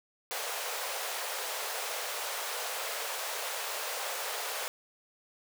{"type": "high-pass noise", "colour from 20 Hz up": "pink", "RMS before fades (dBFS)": -36, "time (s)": [0.31, 4.68], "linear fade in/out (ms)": 0, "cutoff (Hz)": 460, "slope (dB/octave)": 48, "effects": []}